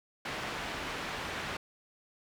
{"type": "low-pass noise", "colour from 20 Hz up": "white", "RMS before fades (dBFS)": -38, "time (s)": [0.25, 1.57], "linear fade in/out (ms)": 5, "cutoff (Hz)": 2300, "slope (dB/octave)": 12, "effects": []}